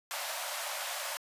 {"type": "high-pass noise", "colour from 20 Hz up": "pink", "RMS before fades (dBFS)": -37, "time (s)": [0.11, 1.17], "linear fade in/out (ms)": 0, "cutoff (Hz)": 550, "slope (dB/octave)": 96, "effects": ["resampled to 32000 Hz"]}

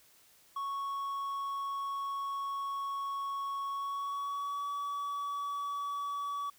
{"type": "tone with pitch glide", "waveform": "triangle", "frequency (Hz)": [1108, 1140.5], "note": ["C#6", "C#6"], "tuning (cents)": [-1, 49], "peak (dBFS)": -32, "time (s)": [0.56, 6.5], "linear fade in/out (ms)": 5, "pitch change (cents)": 50, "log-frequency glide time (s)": [3.7, 4.68], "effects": ["white hiss -63 dBFS RMS until 6.58 s"]}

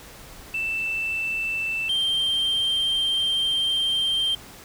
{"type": "tone pair in turn", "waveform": "sine", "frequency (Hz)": [2657, 3158], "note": ["E7", "G7"], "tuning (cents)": [13, 12], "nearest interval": "minor third", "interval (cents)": 299, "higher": "second", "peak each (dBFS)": [-23, -18], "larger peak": "second", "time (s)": [[0.54, 1.89], [1.89, 4.35]], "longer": "second", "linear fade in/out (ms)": 5, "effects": ["tanh soft clip ceiling -19 dBFS", "pink hiss -44 dBFS RMS until 4.64 s"]}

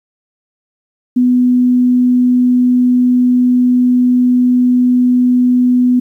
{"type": "tone", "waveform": "sine", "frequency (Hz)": 248.6, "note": "B3", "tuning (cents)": 12, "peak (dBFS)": -7, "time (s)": [1.16, 6], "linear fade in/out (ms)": 10, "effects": ["8-bit"]}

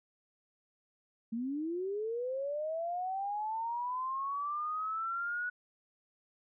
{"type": "linear sweep", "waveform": "sine", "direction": "up", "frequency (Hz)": [220, 1474], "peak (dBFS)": -33, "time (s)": [1.32, 5.5], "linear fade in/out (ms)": 10, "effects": []}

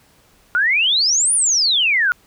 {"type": "exponential two-way sweep", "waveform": "sine", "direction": "up then down", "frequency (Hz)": [1396.9, 9956, 1396.9], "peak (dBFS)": -13, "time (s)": [0.55, 2.12], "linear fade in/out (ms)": 0, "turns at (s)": 1.34, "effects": ["pink hiss -54 dBFS RMS until 2.26 s"]}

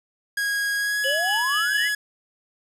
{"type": "tone with pitch glide", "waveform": "45% pulse", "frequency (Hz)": [1645, 1682.5], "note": ["G#6", "G#6"], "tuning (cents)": [-17, 22], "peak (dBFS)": -22, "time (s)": [0.37, 1.95], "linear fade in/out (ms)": 5, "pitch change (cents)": 39, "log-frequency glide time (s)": [0.76, 1.05]}
{"type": "exponential sweep", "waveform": "sine", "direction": "up", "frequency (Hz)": [513, 2095], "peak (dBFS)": -25, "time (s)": [1.04, 1.89], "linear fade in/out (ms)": 20}
{"type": "tone with tremolo", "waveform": "sine", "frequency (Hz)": 2960, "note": "F#7", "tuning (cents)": 0, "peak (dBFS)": -24, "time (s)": [1.04, 1.93], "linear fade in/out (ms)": 0, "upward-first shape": "triangle", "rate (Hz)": 4.2, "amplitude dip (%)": 95}
{"effects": ["resampled to 32000 Hz", "8-bit"]}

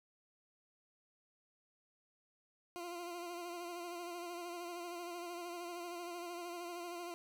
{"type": "tone with vibrato", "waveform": "20% pulse", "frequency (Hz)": 347.6, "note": "F4", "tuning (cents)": -8, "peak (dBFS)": -38, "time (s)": [2.76, 7.14], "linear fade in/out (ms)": 0, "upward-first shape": "sine", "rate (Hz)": 13, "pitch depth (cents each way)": 38, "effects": []}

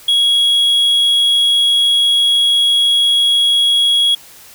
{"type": "tone", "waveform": "triangle", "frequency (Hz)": 3322, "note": "G#7", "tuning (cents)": 0, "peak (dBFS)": -8, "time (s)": [0.08, 4.15], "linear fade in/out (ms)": 5, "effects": ["white hiss -40 dBFS RMS until 4.54 s"]}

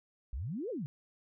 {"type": "exponential two-way sweep", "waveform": "sine", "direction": "up then down", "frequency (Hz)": [51.91, 540, 126.7], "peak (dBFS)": -35, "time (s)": [0.33, 0.86], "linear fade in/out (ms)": 0, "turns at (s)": 0.7, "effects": []}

